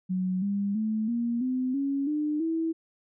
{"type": "tone with pitch steps", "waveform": "sine", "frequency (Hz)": [185, 200.6, 217.5, 235.8, 255.7, 277.2, 300.5, 325.8], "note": ["F#3", "G3", "A3", "A#3", "C4", "C#4", "D4", "E4"], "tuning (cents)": [0, 40, -20, 20, -40, 0, 40, -20], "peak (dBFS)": -25, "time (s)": [0.09, 2.73], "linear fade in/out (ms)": 20, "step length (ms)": 330, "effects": []}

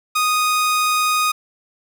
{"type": "tone", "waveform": "sawtooth", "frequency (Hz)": 1242, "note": "D#6", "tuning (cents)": -3, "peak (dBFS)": -12, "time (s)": [0.15, 1.32], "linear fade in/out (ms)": 10, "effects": []}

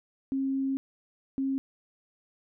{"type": "tone pair in turn", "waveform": "sine", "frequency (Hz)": [269.4, 269.4], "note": ["C#4", "C#4"], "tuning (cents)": [-49, -49], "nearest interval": "unison", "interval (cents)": 0, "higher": "neither", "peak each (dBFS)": -26, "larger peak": "neither", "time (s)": [[0.32, 0.77], [1.38, 1.58]], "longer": "first", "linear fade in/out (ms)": 0, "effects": []}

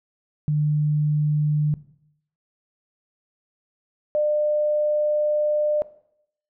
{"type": "tone pair in turn", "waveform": "sine", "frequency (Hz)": [150, 600], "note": ["D3", "D5"], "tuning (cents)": [37, 37], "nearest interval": "2 octaves", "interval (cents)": 2400, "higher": "second", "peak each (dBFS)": -18, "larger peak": "neither", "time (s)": [[0.48, 1.74], [4.15, 5.82]], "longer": "second", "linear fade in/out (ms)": 0, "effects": ["noise-tail reverb RT60 0.7 s tail -17 dB re dry"]}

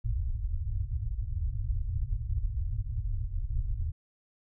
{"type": "low-pass noise", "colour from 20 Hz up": "pink", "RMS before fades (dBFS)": -31, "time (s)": [0.04, 3.92], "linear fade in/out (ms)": 10, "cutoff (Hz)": 120, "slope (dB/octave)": 96, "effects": []}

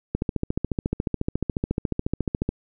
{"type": "click train", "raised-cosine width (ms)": 3, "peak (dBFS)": -10, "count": 34, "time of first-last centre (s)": [0.15, 2.49], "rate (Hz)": 14.1, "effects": []}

